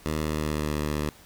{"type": "tone with pitch glide", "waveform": "10% pulse", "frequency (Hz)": [77.3, 74.93], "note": ["D#2", "D2"], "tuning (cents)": [-11, 35], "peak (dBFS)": -18, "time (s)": [0.06, 1.09], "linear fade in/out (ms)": 0, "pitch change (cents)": -54, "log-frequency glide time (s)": [0.21, 0.79], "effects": ["pink hiss -52 dBFS RMS until 1.25 s"]}